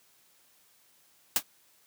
white noise with exponential decay, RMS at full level -19 dBFS, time 1.36-1.43 s, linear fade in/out 2 ms, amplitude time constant 15 ms, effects white hiss -64 dBFS RMS until 1.86 s + high-pass 100 Hz 12 dB/octave

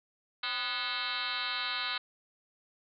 sine tone with frequency modulation, 2644 Hz, E7, 5 cents sharp, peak -31 dBFS, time 0.43-1.98 s, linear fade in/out 5 ms, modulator 234 Hz, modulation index 6.8, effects none

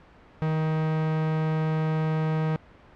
45% pulse tone, 157.3 Hz, D#3, 19 cents sharp, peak -23 dBFS, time 0.42-2.56 s, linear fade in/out 0 ms, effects pink hiss -52 dBFS RMS until 2.95 s + low-pass 2000 Hz 12 dB/octave

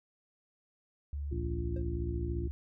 sine tone with pitch glide, 71.8 to 71.3 Hz, D2 to C#2, -39 to +49 cents, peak -34 dBFS, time 1.13-2.51 s, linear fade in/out 0 ms, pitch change -12 cents, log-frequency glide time 2.08-2.18 s
harmonic tone, 57.6 Hz, A#1, 20 cents flat, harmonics 1 / 2 / 3 / 4 / 5 / 6, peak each -42 / -39 / -44 / -50 / -45 / -39 dBFS, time 1.31-2.48 s, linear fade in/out 10 ms
triangle tone with exponential decay, 530 Hz, C5, 22 cents sharp, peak -39 dBFS, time 1.76-1.87 s, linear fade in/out 5 ms, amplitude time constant 22 ms
effects none

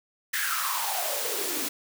white noise with high-pass filter sweep, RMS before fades -29 dBFS, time 0.33-1.69 s, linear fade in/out 10 ms, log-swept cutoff 1800 to 260 Hz, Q 7.1, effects none

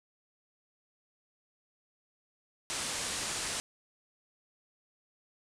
white low-pass noise, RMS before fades -36 dBFS, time 2.7-3.6 s, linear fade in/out 0 ms, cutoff 9600 Hz, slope 48 dB/octave, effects none

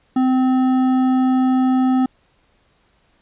triangle tone with hard clipping, 258.1 Hz, C4, 23 cents flat, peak -15 dBFS, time 0.16-2.06 s, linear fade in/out 5 ms, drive 13 dB, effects pink hiss -60 dBFS RMS until 3.21 s + resampled to 8000 Hz

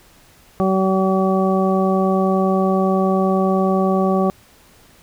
harmonic tone, 190.1 Hz, F#3, 47 cents sharp, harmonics 1 / 2 / 3 / 4 / 6, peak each -17 / -20 / -22 / -23 / -25 dBFS, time 0.6-4.3 s, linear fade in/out 0 ms, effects pink hiss -50 dBFS RMS until 5.02 s

